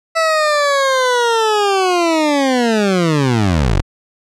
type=linear sweep; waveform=20% pulse; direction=down; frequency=659.3 to 37.12 Hz; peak=-7 dBFS; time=0.15-3.82 s; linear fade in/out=20 ms; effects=low-pass 7000 Hz 12 dB/octave